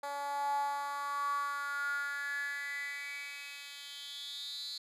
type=tone with high-pass filter sweep; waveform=10% pulse; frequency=284.2 Hz; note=C#4; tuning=43 cents sharp; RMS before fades=-38 dBFS; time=0.03-4.78 s; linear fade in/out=5 ms; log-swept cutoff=700 to 4200 Hz; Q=9.1; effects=resampled to 32000 Hz